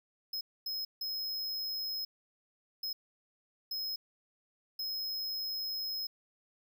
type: tone bursts at uneven times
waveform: square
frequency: 5130 Hz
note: E8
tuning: 48 cents flat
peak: -35 dBFS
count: 6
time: 0.33-0.41 / 0.66-0.85 / 1.01-2.05 / 2.83-2.93 / 3.71-3.96 / 4.79-6.07 s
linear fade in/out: 5 ms
effects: none